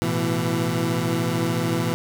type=chord; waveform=20% pulse; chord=A suspended second; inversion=none; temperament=equal with one note detuned; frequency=110 / 123.47 / 166.73 Hz; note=A2 / B2 / E3; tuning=0 / 0 / +20 cents; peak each=-23 / -21 / -19 dBFS; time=0.02-1.94 s; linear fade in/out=0 ms; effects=none